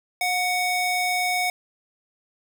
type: ring-modulated tone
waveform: square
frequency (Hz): 1480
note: F#6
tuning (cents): 0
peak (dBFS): -19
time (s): 0.21-1.5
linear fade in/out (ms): 2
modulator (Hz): 756
effects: none